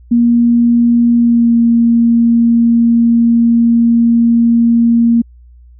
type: tone with pitch glide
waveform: sine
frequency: 236.6 to 233.2 Hz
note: A#3 to A#3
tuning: +26 to +1 cents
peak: -6 dBFS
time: 0.11-5.22 s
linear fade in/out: 10 ms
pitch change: -25 cents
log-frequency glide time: 1.16-1.55 s
effects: added 60 Hz sine -37 dBFS peak until 5.79 s

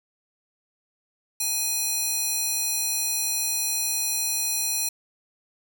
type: tone with high-pass filter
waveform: square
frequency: 830.6 Hz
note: G#5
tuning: in tune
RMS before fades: -26 dBFS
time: 1.4-4.89 s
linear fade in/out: 5 ms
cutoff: 6100 Hz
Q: 0.92
effects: none

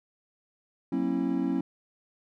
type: chord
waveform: triangle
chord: F# dominant seventh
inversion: none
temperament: equal with one note detuned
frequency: 185 / 233.1 / 270.7 / 329.6 Hz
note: F#3 / A#3 / C#4 / E4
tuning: 0 / 0 / -41 / 0 cents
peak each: -31 / -31 / -26 / -30 dBFS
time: 0.92-1.61 s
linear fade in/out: 5 ms
effects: none

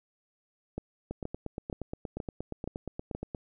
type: two click trains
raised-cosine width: 2 ms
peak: -21 / -22 dBFS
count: 6 / 20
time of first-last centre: 0.78-3.15 / 1.11-3.348 s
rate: 2.11 / 8.49 Hz
effects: none

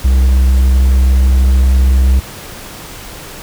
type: tone with pitch glide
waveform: triangle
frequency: 64.6 to 64.97 Hz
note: C2 to C2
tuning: -21 to -12 cents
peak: -4 dBFS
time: 0.04-2.2 s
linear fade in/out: 10 ms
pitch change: +9 cents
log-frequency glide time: 0.58-1.77 s
effects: pink hiss -30 dBFS RMS until 3.42 s

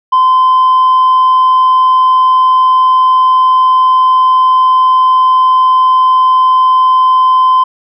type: tone with tanh clipping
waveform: triangle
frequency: 1029 Hz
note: C6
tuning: 29 cents flat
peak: -5 dBFS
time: 0.12-7.64 s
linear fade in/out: 10 ms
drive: 6 dB
effects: none

